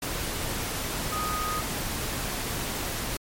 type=tone in noise; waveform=sine; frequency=1244.5 Hz; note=D#6; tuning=in tune; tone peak=-29 dBFS; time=1.12-1.61 s; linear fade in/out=5 ms; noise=pink; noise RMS=-31 dBFS; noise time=0.02-3.17 s; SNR=-1 dB; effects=MP3 64 kbps